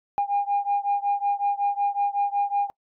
sine beating tone pair, 807 / 812.4 Hz, G#5 / G#5, -50 / -38 cents, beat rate 5.4 Hz, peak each -23 / -24 dBFS, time 0.18-2.7 s, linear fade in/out 0 ms, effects noise-tail reverb RT60 0.1 s tail -25 dB re dry + tanh soft clip ceiling -16 dBFS

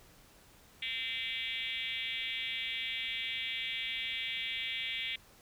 sine tone with frequency modulation, 2794 Hz, F7, in tune, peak -34 dBFS, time 0.82-5.16 s, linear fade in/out 5 ms, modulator 243 Hz, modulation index 3.3, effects pink hiss -60 dBFS RMS until 5.41 s

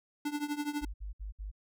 square tone with tremolo, 293.7 Hz, D4, in tune, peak -30 dBFS, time 0.25-0.85 s, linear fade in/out 5 ms, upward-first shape triangle, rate 12 Hz, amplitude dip 90%
sine tone bursts, 50.4 Hz, G1, 49 cents sharp, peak -37 dBFS, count 4, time 0.81-1.516 s, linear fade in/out 20 ms, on 130 ms, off 62 ms
effects none

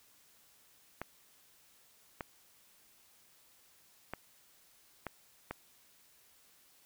clicks, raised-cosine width 0.5 ms, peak -23 dBFS, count 5, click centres 1.016 / 2.208 / 4.136 / 5.067 / 5.51 s, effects white hiss -65 dBFS RMS until 6.85 s

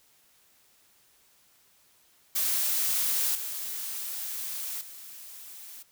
blue noise with level steps, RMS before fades -27 / -35 / -45 dBFS, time 2.35-5.83 s, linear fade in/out 10 ms, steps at 3.35 / 4.81 s, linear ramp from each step 2 ms, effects white hiss -63 dBFS RMS until 5.91 s

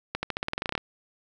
accelerating click train, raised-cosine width 0.3 ms, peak -12 dBFS, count 14, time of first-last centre 0.15-0.778 s, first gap 80 ms, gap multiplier 0.91, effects none

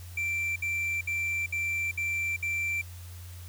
triangle tone bursts, 2349 Hz, D7, in tune, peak -26 dBFS, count 6, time 0.17-2.815 s, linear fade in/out 5 ms, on 390 ms, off 61 ms, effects added 88 Hz sine -41 dBFS peak until 3.48 s + white hiss -52 dBFS RMS until 3.48 s

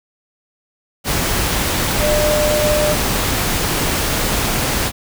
sine tone in noise, 600 Hz, D5, 37 cents sharp, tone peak -15 dBFS, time 1.99-2.96 s, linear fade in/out 50 ms, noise pink, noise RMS -18 dBFS, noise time 1.04-4.92 s, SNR 0 dB, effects none

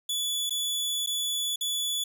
sawtooth tone with dropouts, 3437 Hz, A7, 41 cents flat, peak -24 dBFS, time 0.09-2.04 s, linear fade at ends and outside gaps 5 ms, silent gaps 0.496-0.506 / 1.063-1.071 / 1.56-1.609 s, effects none

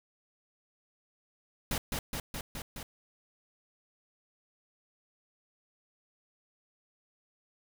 pink noise with echo, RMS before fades -32 dBFS, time 1.71-1.78 s, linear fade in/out 2 ms, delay 210 ms, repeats 5, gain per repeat -2 dB, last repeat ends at 2.83 s, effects none

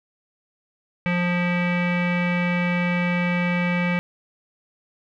square tone with low-pass filter, 176.3 Hz, F3, 17 cents sharp, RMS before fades -22 dBFS, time 1.06-3.99 s, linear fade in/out 0 ms, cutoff 2300 Hz, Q 5.5, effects none

